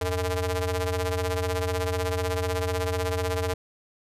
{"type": "ring-modulated tone", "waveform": "sawtooth", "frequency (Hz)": 184, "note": "F#3", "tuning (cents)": -9, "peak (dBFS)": -18, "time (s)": [0.01, 3.54], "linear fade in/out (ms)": 5, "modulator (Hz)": 268, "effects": ["resampled to 32000 Hz"]}